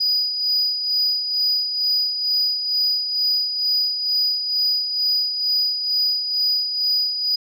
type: tone with tremolo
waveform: sine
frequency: 4934 Hz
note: D#8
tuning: 15 cents flat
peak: -14 dBFS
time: 0-7.36 s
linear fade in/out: 10 ms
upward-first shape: sine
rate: 2.2 Hz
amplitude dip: 60%
effects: tanh soft clip ceiling -14 dBFS